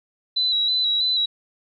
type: tone with vibrato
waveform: sine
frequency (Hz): 3944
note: B7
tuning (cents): -3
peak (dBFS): -18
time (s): 0.36-1.26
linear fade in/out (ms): 10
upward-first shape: square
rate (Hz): 3.1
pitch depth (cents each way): 29
effects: none